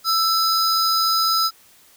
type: tone pair together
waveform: square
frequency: 1323 / 4998 Hz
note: E6 / D#8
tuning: +6 / +7 cents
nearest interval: octave + major seventh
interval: 2301 cents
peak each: -20 dBFS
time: 0.04-1.51 s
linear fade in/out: 50 ms
effects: white hiss -52 dBFS RMS until 1.96 s